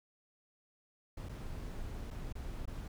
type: noise with dropouts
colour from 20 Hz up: brown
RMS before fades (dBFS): -42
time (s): 1.17-2.88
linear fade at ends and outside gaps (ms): 5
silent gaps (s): 1.288-1.292 / 2.105-2.109 / 2.326-2.352 / 2.656-2.675
effects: none